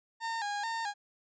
30% pulse tone with vibrato, 864 Hz, A5, 32 cents flat, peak -30 dBFS, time 0.2-0.94 s, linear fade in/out 50 ms, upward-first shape square, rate 2.3 Hz, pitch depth 93 cents each way, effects resampled to 16000 Hz

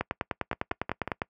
two click trains, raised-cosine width 0.5 ms, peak -16 / -12 dBFS, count 4 / 13, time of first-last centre 0.53-1.076 / 0.01-1.218 s, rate 5.49 / 9.93 Hz, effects noise-tail reverb RT60 0.1 s tail -25 dB re dry + high-pass 60 Hz 12 dB/octave

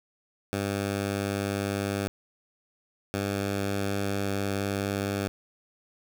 10% pulse tone pair in turn, 100 / 99.52 Hz, G2 / G2, +35 / +27 cents, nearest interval unison, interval 8 cents, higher first, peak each -19 dBFS, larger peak neither, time 0.53-2.08 / 3.14-5.28 s, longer second, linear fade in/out 0 ms, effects none

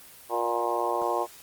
harmonic tone with a mistuned harmonic, 118.2 Hz, A#2, 24 cents sharp, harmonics 3 / 4 / 5 / 6 / 7 / 8 / 9, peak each -32 / -32 / -32 / -32 / -32 / -32 / -32 dBFS, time 0.29-1.27 s, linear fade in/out 50 ms, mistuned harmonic 6, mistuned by +19 cents, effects white hiss -49 dBFS RMS until 1.42 s + Opus 32 kbps

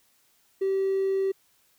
triangle tone with hard clipping, 386.7 Hz, G4, 24 cents flat, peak -23 dBFS, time 0.61-1.32 s, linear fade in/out 10 ms, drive 4 dB, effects white hiss -65 dBFS RMS until 1.78 s

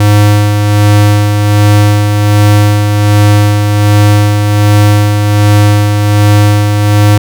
square tone with tremolo, 103.83 Hz, G#2, in tune, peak -3 dBFS, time 0-7.18 s, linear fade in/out 5 ms, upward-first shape sine, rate 1.3 Hz, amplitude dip 40%, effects none

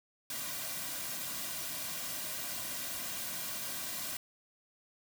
white noise with comb filter, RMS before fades -39 dBFS, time 0.3-4.17 s, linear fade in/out 2 ms, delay 2.3 ms, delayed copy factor -0.65, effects none

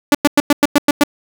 sawtooth tone bursts, 290 Hz, D4, 22 cents flat, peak -3 dBFS, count 8, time 0.12-1.036 s, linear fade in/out 2 ms, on 27 ms, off 100 ms, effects none

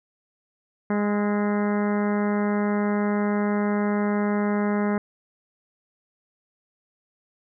harmonic tone with a mistuned harmonic, 206.2 Hz, G#3, 12 cents flat, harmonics 1 / 2 / 3 / 4 / 5 / 6 / 7 / 8 / 9 / 10, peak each -22 / -28 / -32 / -34 / -36 / -38 / -39 / -40 / -41 / -42 dBFS, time 0.9-4.98 s, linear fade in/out 2 ms, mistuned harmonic 6, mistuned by +35 cents, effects none

